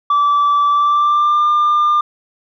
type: tone with pitch glide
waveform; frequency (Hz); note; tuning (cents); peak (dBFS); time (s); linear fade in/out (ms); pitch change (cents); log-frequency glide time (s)
sine; 1159 to 1199.2; D6 to D6; -23 to +36; -8; 0.1-2.01; 5; +59; 0.69-1.44
effects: tanh soft clip ceiling -9 dBFS